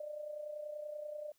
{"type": "tone with amplitude modulation", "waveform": "sine", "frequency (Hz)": 599, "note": "D5", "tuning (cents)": 34, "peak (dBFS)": -38, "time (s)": [0, 1.32], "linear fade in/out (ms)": 5, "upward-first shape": "sine", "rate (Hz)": 30.4, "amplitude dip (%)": 60, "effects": ["white hiss -75 dBFS RMS until 1.38 s"]}